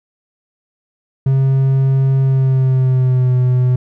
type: tone with pitch glide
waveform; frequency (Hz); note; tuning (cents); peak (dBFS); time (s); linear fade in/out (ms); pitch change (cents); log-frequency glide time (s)
triangle; 134.3 to 126.03; C3 to B2; +46 to +36; -8; 1.26-3.76; 5; -110; 2.21-3.36
effects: none